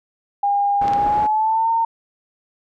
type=tone with pitch glide; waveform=sine; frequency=808 to 912.2 Hz; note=G#5 to A#5; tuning=-48 to -38 cents; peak=-15 dBFS; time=0.43-1.85 s; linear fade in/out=5 ms; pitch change=+210 cents; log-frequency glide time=0.94-1.7 s
type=low-pass noise; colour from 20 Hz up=white; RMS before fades=-30 dBFS; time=0.81-1.27 s; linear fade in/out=5 ms; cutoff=800 Hz; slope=12 dB/octave
type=clicks; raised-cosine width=0.2 ms; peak=-14 dBFS; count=2; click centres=0.881 / 0.935 s
effects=none